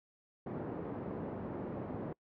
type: band-pass noise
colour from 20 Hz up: white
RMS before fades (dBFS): -41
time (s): 0.46-2.13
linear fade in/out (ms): 5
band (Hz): 110 to 410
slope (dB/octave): 12
effects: noise-tail reverb RT60 0.1 s tail -25 dB re dry + low-pass 2000 Hz 12 dB/octave

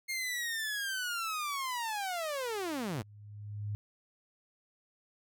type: linear sweep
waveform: sawtooth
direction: down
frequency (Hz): 2141 to 94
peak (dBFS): -30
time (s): 0.08-3.03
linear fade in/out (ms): 20
type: tone with exponential growth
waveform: sine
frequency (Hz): 103.83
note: G#2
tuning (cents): 0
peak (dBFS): -32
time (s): 2.41-3.75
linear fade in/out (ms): 0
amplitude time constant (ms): 290
effects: none

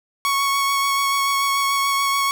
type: tone with vibrato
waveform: sawtooth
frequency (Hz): 1108.7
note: C#6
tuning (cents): 0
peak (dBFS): -14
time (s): 0.25-2.31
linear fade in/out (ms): 0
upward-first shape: sine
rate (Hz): 6.9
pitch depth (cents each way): 13
effects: none

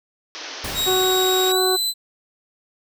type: band-pass noise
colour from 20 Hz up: white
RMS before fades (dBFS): -34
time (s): 0.35-1.52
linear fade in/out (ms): 0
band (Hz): 270 to 6100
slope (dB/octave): 96
type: noise with exponential decay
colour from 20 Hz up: pink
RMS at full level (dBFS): -27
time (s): 0.64-1.89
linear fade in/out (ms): 5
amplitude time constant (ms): 270
type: tone with pitch glide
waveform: sawtooth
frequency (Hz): 3800 to 4024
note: A#7 to B7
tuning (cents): +33 to +32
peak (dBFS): -17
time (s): 0.74-1.94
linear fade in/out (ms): 50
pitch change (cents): +99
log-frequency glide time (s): 1.48-1.6
type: harmonic tone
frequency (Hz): 372.4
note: F#4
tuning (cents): +11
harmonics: 1 / 2 / 3 / 4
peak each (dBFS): -19 / -25 / -29 / -31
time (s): 0.86-1.77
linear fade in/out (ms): 20
effects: none

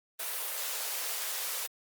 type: high-pass noise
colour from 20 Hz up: white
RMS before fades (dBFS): -35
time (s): 0.19-1.67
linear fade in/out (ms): 10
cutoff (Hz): 420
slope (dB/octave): 48
effects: Opus 32 kbps

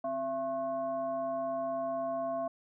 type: tone with frequency modulation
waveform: sine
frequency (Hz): 673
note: E5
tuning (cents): +36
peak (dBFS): -31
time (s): 0.04-2.48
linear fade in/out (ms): 5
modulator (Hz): 410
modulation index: 0.62
effects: none

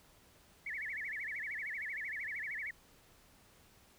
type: tone with vibrato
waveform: sine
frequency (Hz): 1975.5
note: B6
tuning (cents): 0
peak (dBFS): -38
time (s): 0.66-2.71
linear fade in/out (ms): 5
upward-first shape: sine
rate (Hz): 13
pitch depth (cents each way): 250
effects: pink hiss -64 dBFS RMS until 3.98 s

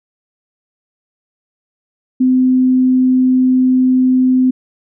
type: tone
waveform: sine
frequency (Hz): 256.3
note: C4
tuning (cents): -36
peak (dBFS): -8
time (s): 2.2-4.51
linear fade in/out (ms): 10
effects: none

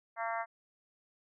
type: harmonic tone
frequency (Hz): 228.2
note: A#3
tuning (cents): -37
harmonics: 3 / 4 / 5 / 6 / 7 / 8 / 9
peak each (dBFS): -37 / -39 / -41 / -43 / -44 / -45 / -46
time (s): 0.16-0.46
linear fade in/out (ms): 50
effects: none

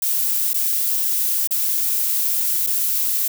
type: noise with dropouts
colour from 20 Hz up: violet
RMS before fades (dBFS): -20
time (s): 0.02-3.28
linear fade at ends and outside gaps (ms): 5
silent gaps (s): 0.533-0.542 / 1.474-1.508 / 2.666-2.67
effects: none

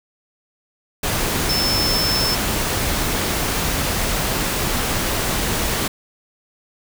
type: tone in noise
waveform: sine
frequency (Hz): 5280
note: E8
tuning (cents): +2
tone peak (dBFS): -19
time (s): 1.49-2.35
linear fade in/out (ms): 5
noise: pink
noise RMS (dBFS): -21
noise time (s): 1.03-5.88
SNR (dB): -1
effects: none

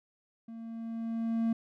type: tone with level ramp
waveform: triangle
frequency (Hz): 227.8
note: A#3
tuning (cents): -40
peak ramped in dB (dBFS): -40 to -23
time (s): 0.48-1.53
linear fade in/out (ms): 5
effects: none

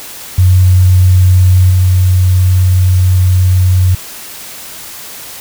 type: tone with level steps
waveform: sine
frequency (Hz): 91.9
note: F#2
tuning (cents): -11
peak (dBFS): -3 / -5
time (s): 0.38-3.95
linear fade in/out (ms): 5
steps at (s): 1.7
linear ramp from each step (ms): 5
effects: white hiss -28 dBFS RMS until 5.4 s

